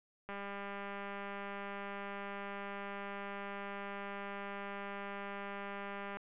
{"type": "click train", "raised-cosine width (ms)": 0.5, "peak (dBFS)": -29, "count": 1177, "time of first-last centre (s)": [0.29, 6.17], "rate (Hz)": 200, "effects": ["resampled to 8000 Hz"]}